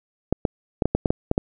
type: clicks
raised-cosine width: 2 ms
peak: -5 dBFS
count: 9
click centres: 0.326 / 0.452 / 0.822 / 0.856 / 0.95 / 1.058 / 1.105 / 1.314 / 1.379 s
effects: none